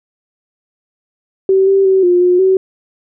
sine tone with pitch steps, 383.6 / 390 / 381.4 / 354.9 / 358.9 / 378.7 Hz, G4 / G4 / G4 / F4 / F4 / F#4, -37 / -9 / -47 / +28 / +47 / +40 cents, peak -7 dBFS, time 1.49-2.57 s, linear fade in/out 2 ms, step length 180 ms, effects none

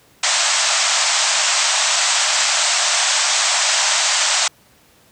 white band-pass noise, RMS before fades -17 dBFS, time 0.23-4.48 s, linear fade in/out 5 ms, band 590 to 8200 Hz, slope 96 dB/octave, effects pink hiss -52 dBFS RMS until 5.11 s + high-pass 80 Hz 12 dB/octave

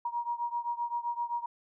sine beating tone pair, 947 / 954.7 Hz, A#5 / A#5, +27 / +41 cents, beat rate 7.7 Hz, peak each -33 / -35 dBFS, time 0.05-1.46 s, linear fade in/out 5 ms, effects none

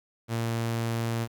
sawtooth tone, 115.4 Hz, A#2, 17 cents flat, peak -23 dBFS, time 0.28-1.28 s, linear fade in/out 50 ms, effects 10-bit

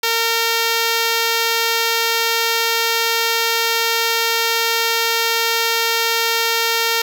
5% pulse tone, 458.7 Hz, A#4, 28 cents flat, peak -4 dBFS, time 0.03-7.02 s, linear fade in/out 5 ms, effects none

